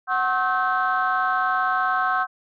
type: tone cluster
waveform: sine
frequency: 744 / 1079 / 1292 / 1543 Hz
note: F#5 / C#6 / E6 / G6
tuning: +9 / -47 / -35 / -28 cents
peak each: -24 dBFS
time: 0.07-2.27 s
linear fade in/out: 50 ms
effects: tanh soft clip ceiling -12 dBFS